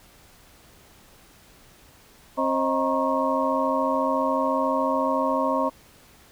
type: tone cluster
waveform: sine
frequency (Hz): 267 / 533 / 627 / 941 / 1088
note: C4 / C5 / D#5 / A#5 / C#6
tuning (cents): +35 / +32 / +13 / +16 / -33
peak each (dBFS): -27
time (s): 2.37-5.7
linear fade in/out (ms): 20
effects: pink hiss -53 dBFS RMS until 6.31 s